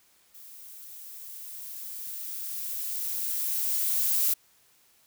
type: noise with level ramp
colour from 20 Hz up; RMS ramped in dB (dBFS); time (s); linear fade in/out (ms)
violet; -48 to -24; 0.34-4.34; 10
effects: white hiss -63 dBFS RMS until 5.06 s